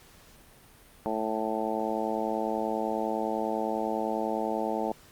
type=harmonic tone; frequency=110 Hz; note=A2; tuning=in tune; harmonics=2 / 3 / 4 / 5 / 6 / 7 / 8; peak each=-35 / -35 / -35 / -35 / -35 / -35 / -35 dBFS; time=1.06-4.92 s; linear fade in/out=0 ms; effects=pink hiss -55 dBFS RMS until 5.11 s + Opus 48 kbps